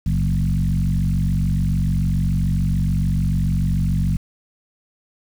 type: tone with frequency modulation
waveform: sine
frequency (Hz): 111.8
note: A2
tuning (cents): +28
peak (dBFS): -16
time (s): 0.06-4.17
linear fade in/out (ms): 5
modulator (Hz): 46.9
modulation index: 1.7
effects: 7-bit